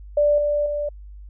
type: tone with level steps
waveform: sine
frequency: 587.3 Hz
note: D5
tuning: in tune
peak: -14 / -18 / -22 dBFS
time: 0.17-0.89 s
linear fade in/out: 5 ms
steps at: 0.38 / 0.66 s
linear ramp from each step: 2 ms
effects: added 50 Hz sine -37 dBFS peak until 1.29 s